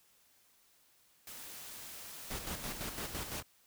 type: noise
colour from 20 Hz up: white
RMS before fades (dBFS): -48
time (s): 1.27-3.39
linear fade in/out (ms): 2
type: noise with tremolo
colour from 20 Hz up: pink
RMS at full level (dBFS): -40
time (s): 2.3-3.43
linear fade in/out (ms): 10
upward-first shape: square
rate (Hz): 5.9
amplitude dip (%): 60
effects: white hiss -68 dBFS RMS until 3.66 s